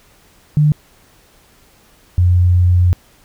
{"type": "tone pair in turn", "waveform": "sine", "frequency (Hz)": [150, 89.19], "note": ["D3", "F2"], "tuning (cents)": [37, 37], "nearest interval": "major sixth", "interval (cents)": 900, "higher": "first", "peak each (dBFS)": -8, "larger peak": "neither", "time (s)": [[0.57, 0.72], [2.18, 2.93]], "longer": "second", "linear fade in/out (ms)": 0, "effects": ["pink hiss -50 dBFS RMS until 3.24 s"]}